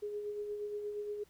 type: tone with tremolo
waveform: sine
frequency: 415.3 Hz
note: G#4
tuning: in tune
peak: -35 dBFS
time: 0.02-1.24 s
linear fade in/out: 10 ms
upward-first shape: sine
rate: 8.5 Hz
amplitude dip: 40%
effects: pink hiss -67 dBFS RMS until 1.29 s